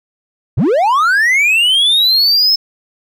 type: linear sweep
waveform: triangle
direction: up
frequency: 82.41 to 5274 Hz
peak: -7 dBFS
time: 0.57-2.56 s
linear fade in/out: 10 ms
effects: none